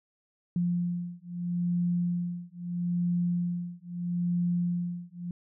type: beating tone pair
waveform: sine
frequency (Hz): 174.61 / 175.38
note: F3 / F3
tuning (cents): 0 / +8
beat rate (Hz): 0.77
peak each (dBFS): -30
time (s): 0.56-5.31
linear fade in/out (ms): 2
effects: none